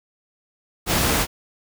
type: noise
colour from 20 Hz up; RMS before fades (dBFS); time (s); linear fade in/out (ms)
pink; -20; 0.86-1.27; 50
effects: none